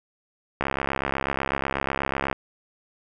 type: click train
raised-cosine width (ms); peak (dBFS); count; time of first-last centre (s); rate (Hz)
0.5; -9; 118; 0.61-2.328; 68.1
effects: none